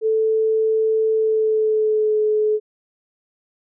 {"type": "tone with pitch glide", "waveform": "sine", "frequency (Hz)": [440, 427.5], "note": ["A4", "A4"], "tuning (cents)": [0, -50], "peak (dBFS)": -15, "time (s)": [0.01, 2.6], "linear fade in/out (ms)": 50, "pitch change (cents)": -50, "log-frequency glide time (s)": [1.14, 2.21], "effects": []}